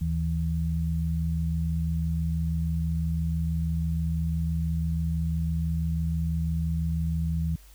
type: tone pair together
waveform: sine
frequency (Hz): 76.93 / 163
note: D#2 / E3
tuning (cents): -19 / -19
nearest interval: octave + minor second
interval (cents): 1300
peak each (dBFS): -27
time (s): 0.01-7.56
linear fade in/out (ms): 5
effects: added 50 Hz sine -49 dBFS peak until 7.74 s + white hiss -57 dBFS RMS until 7.74 s